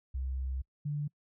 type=tone pair in turn; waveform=sine; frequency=65.41 / 146.84 Hz; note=C2 / D3; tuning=0 / 0 cents; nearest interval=octave + major second; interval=1400 cents; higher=second; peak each=-32 / -31 dBFS; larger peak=second; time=0.14-0.62 / 0.85-1.08 s; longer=first; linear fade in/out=10 ms; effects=noise-tail reverb RT60 0.1 s tail -26 dB re dry